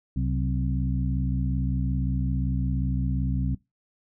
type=harmonic tone with a mistuned harmonic; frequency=65.41 Hz; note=C2; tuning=in tune; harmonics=1 / 2 / 3 / 4; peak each=-27 / -27 / -31 / -33 dBFS; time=0.16-3.55 s; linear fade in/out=5 ms; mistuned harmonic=3; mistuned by=-71 cents; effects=noise-tail reverb RT60 0.2 s tail -21 dB re dry